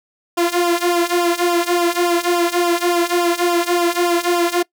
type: tone with flanger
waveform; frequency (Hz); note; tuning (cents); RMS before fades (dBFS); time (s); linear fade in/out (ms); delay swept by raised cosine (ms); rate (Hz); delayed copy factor
sawtooth; 347.5; F4; -9; -17; 0.37-4.63; 10; 0.47 to 2.87; 3.5; -0.8
effects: noise-tail reverb RT60 0.1 s tail -23 dB re dry